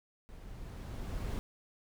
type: noise with level ramp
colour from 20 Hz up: brown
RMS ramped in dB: -50 to -35 dBFS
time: 0.29-1.39 s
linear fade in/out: 0 ms
effects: none